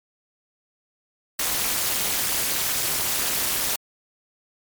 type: noise with amplitude modulation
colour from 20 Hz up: white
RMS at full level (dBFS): -20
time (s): 1.39-3.76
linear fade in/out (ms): 5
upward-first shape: sine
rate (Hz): 241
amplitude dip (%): 95
effects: MP3 96 kbps